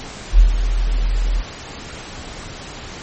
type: tone with ADSR envelope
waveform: sine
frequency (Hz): 41.11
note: E1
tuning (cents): -4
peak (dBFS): -3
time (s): 0.32-1.43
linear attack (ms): 69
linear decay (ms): 120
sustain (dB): -11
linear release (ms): 35
effects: pink hiss -33 dBFS RMS until 3.02 s + MP3 32 kbps